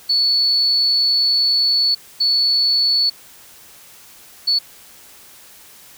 sine tone bursts at uneven times, 4435 Hz, C#8, in tune, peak -13 dBFS, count 3, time 0.09-1.95 / 2.2-3.1 / 4.47-4.59 s, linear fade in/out 10 ms, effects white hiss -44 dBFS RMS until 5.97 s

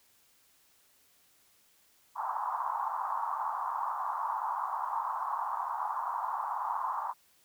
white band-pass noise, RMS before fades -34 dBFS, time 2.15-7.14 s, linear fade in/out 50 ms, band 850 to 1100 Hz, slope 48 dB/octave, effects white hiss -66 dBFS RMS until 7.44 s

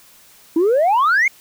sine exponential sweep, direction up, 311.3 to 2227 Hz, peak -10 dBFS, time 0.56-1.28 s, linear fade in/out 5 ms, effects tanh soft clip ceiling -10 dBFS + white hiss -48 dBFS RMS until 1.4 s

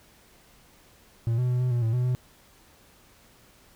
triangle tone with pitch steps, 115.5 / 125 / 124.2 / 126 / 120.5 / 113 / 124.3 / 125.7 Hz, A#2 / B2 / B2 / B2 / B2 / A2 / B2 / B2, -16 / +21 / +10 / +35 / -42 / +47 / +12 / +31 cents, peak -20 dBFS, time 1.27-2.15 s, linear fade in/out 0 ms, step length 110 ms, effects pink hiss -57 dBFS RMS until 3.75 s

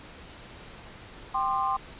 sine chord, G suspended fourth, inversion none, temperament equal with one note detuned, 784 / 1046.5 / 1200 Hz, G5 / C6 / D6, 0 / 0 / +37 cents, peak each -29 / -27 / -31 dBFS, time 1.34-1.77 s, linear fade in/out 10 ms, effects pink hiss -46 dBFS RMS until 1.99 s + resampled to 8000 Hz

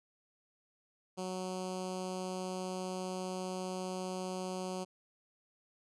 10% pulse tone with notch filter, 185 Hz, F#3, in tune, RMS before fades -39 dBFS, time 1.17-4.85 s, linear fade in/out 20 ms, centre 1800 Hz, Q 0.58, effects resampled to 22050 Hz

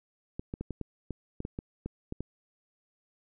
clicks, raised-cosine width 3 ms, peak -22 dBFS, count 12, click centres 0.395 / 0.539 / 0.61 / 0.707 / 0.813 / 1.107 / 1.404 / 1.451 / 1.589 / 1.86 / 2.124 / 2.206 s, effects none

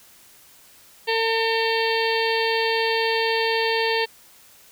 harmonic tone, 452 Hz, A4, 47 cents sharp, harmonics 1 / 2 / 4 / 5 / 6 / 7 / 8 / 9 / 10, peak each -23 / -26 / -27 / -33 / -29 / -32 / -34 / -36 / -31 dBFS, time 1.07-4.06 s, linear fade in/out 20 ms, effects white hiss -51 dBFS RMS until 4.71 s

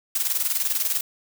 blue noise with tremolo, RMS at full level -22 dBFS, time 0.15-1.01 s, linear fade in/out 5 ms, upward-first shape square, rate 20 Hz, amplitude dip 60%, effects none

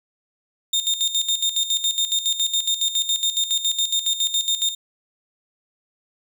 30% pulse tone with tremolo, 3645 Hz, A#7, 40 cents flat, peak -15 dBFS, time 0.73-4.75 s, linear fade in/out 5 ms, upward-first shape square, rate 7.2 Hz, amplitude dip 70%, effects none

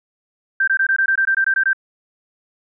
sine tone bursts, 1569 Hz, G6, 1 cent sharp, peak -13 dBFS, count 12, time 0.6-1.732 s, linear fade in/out 5 ms, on 76 ms, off 20 ms, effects none

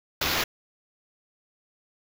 violet noise with sample-and-hold, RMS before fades -26 dBFS, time 0.21-0.44 s, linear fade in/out 5 ms, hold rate 8820 Hz, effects none

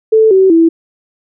sine tone with pitch steps, 440 / 380.8 / 329.6 Hz, A4 / F#4 / E4, 0 / +50 / 0 cents, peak -4 dBFS, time 0.12-0.69 s, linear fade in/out 10 ms, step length 190 ms, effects none

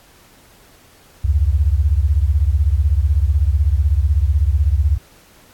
sine beating tone pair, 67.8 / 83.8 Hz, C#2 / E2, -38 / +29 cents, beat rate 16 Hz, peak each -14 / -16 dBFS, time 1.24-4.98 s, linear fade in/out 10 ms, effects pink hiss -49 dBFS RMS until 5.53 s + AAC 64 kbps

